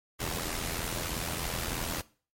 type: noise with amplitude modulation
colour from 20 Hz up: pink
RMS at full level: -31 dBFS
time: 0.19-2.02 s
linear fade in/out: 20 ms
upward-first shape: sine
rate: 83.2 Hz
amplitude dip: 65%
effects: noise-tail reverb RT60 0.4 s tail -20 dB re dry + MP3 64 kbps